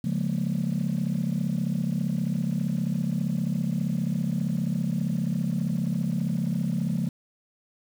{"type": "chord", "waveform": "sine", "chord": "Bb minor seventh", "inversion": "first", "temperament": "just", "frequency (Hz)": [139.85, 174.81, 209.8, 233.1], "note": ["Db3", "F3", "Ab3", "Bb3"], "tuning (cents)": [16, 2, 18, 0], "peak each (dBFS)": [-29, -26, -29, -31], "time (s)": [0.04, 7.09], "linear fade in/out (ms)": 5, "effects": ["tanh soft clip ceiling -18 dBFS", "8-bit"]}